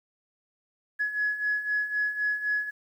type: beating tone pair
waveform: sine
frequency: 1687 / 1690.9 Hz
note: G#6 / G#6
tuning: +27 / +31 cents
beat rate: 3.9 Hz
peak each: -31 / -26 dBFS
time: 0.99-2.71 s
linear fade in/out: 20 ms
effects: tanh soft clip ceiling -18 dBFS + 10-bit